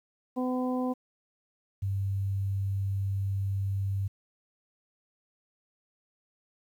harmonic tone, 253.1 Hz, B3, 43 cents sharp, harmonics 1 / 2 / 3 / 4, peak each -28 / -34 / -38 / -40 dBFS, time 0.36-0.94 s, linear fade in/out 20 ms
sine tone, 98 Hz, G2, in tune, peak -27 dBFS, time 1.82-4.08 s, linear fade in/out 10 ms
effects 10-bit

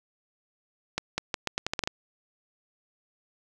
accelerating click train, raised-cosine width 0.2 ms, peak -10 dBFS, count 10, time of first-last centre 0.98-1.875 s, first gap 200 ms, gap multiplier 0.81, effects none

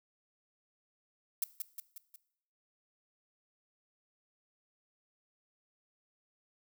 violet noise with echo, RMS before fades -32 dBFS, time 1.42-1.44 s, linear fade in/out 2 ms, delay 180 ms, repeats 4, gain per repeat -5 dB, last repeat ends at 2.16 s, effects noise-tail reverb RT60 0.7 s tail -18 dB re dry

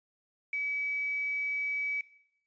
sine tone with quantisation, 2284 Hz, D7, 49 cents flat, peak -30 dBFS, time 0.53-2.01 s, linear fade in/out 2 ms, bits 9, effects noise-tail reverb RT60 0.7 s tail -17 dB re dry + resampled to 16000 Hz

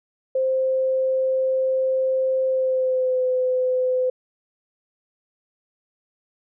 sine tone with pitch glide, 523.3 to 509 Hz, C5 to C5, 0 to -48 cents, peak -18 dBFS, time 0.35-4.1 s, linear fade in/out 5 ms, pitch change -48 cents, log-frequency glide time 2.47-3.24 s, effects none

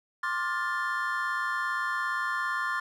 triangle chord, D minor seventh, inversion third, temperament just, 1057.2 / 1174.7 / 1409.6 / 1762 Hz, C6 / D6 / F6 / A6, +18 / 0 / +16 / +2 cents, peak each -31 / -34 / -32 / -30 dBFS, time 0.23-2.8 s, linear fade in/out 5 ms, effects none

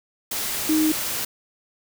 sine tone in noise, 311.1 Hz, D#4, in tune, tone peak -17 dBFS, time 0.69-0.92 s, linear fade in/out 5 ms, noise white, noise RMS -27 dBFS, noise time 0.31-1.25 s, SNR +7 dB, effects none

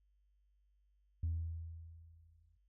sine tone with exponential decay, 82.41 Hz, E2, in tune, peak -31 dBFS, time 1.23-2.57 s, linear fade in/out 5 ms, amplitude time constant 290 ms, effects tanh soft clip ceiling -30 dBFS + added 50 Hz sine -70 dBFS peak until 2.68 s

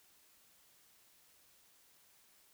silence, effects white hiss -67 dBFS RMS until 2.53 s

